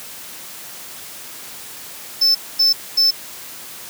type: tone bursts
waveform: triangle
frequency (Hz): 5274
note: E8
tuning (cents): 0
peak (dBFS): -10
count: 3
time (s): 2.21-3.11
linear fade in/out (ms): 10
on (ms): 140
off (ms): 240
effects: white hiss -35 dBFS RMS until 3.89 s + high-pass 100 Hz 12 dB/octave